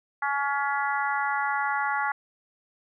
harmonic tone, 281.6 Hz, C#4, 27 cents sharp, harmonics 3 / 4 / 5 / 6 / 7, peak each -28 / -31 / -30 / -33 / -34 dBFS, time 0.22-2.12 s, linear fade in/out 5 ms, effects none

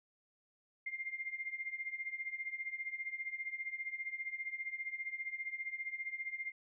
sine tone with tremolo, 2109 Hz, C7, 13 cents sharp, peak -35 dBFS, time 0.86-6.52 s, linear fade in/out 5 ms, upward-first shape triangle, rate 15 Hz, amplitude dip 90%, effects none

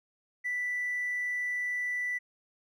sine tone with hard clipping, 1975.5 Hz, B6, in tune, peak -30 dBFS, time 0.44-2.19 s, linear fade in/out 20 ms, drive 1 dB, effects none

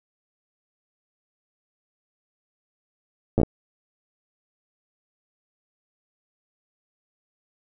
slowing click train, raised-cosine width 2 ms, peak -7 dBFS, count 5, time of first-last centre 3.38-3.433 s, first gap 9 ms, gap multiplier 1.26, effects none

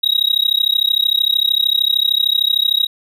triangle tone with amplitude modulation, 3815 Hz, A#7, 39 cents sharp, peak -7 dBFS, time 0.03-2.87 s, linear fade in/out 10 ms, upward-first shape sine, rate 33.2 Hz, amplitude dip 100%, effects none

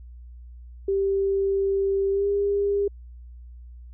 sine tone with pitch glide, 392 to 402.8 Hz, G4 to G4, 0 to +47 cents, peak -20 dBFS, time 0.88-2.88 s, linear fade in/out 5 ms, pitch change +47 cents, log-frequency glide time 2.11-2.27 s, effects added 60 Hz sine -40 dBFS peak until 3.93 s

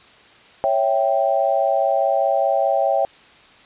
sine chord, C# diminished, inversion none, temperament equal, 554.4 / 659.3 / 784 Hz, C#5 / E5 / G5, 0 / 0 / 0 cents, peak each -20 dBFS, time 0.64-3.05 s, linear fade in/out 0 ms, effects white hiss -48 dBFS RMS until 3.65 s + resampled to 8000 Hz

